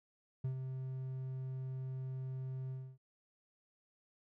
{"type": "tone with ADSR envelope", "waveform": "triangle", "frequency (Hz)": 130.81, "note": "C3", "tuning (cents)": 0, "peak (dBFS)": -31, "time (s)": [0.44, 2.98], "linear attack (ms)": 7, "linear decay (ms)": 99, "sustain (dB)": -6, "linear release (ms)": 270, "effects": []}